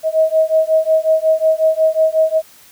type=beating tone pair; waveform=sine; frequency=633 / 638.5 Hz; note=D#5 / D#5; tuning=+30 / +45 cents; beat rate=5.5 Hz; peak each=-14 dBFS; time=0.03-2.42 s; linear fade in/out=50 ms; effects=white hiss -45 dBFS RMS until 2.71 s